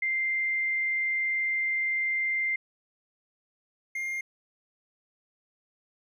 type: tone pair in turn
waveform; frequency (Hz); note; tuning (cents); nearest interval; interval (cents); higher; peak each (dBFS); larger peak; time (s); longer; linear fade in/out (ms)
sine / triangle; 2093 / 2117; C7 / C7; 0 / +20; unison; 20; second; -25 / -28; first; 0.02-2.56 / 3.95-4.21; first; 5
effects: none